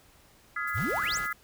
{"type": "chord", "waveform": "sine", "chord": "F half-diminished seventh", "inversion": "third", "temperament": "just", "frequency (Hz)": [1257.2, 1396.9, 1676.3, 2012], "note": ["Eb6", "F6", "Ab6", "Cb7"], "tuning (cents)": [18, 0, 16, 32], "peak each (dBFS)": -35, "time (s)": [0.56, 1.33], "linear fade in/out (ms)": 5}
{"type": "noise with tremolo", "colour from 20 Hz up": "violet", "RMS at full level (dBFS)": -44, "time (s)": [0.67, 1.33], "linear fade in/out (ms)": 5, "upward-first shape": "sine", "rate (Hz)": 14, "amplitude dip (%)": 70}
{"type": "exponential sweep", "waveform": "sine", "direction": "up", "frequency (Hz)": [73.42, 8870], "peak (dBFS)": -29, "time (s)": [0.74, 1.19], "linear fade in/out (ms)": 20}
{"type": "noise", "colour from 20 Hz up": "pink", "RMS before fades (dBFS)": -43, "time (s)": [0.76, 1.27], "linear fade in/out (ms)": 20}
{"effects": ["pink hiss -59 dBFS RMS until 1.43 s"]}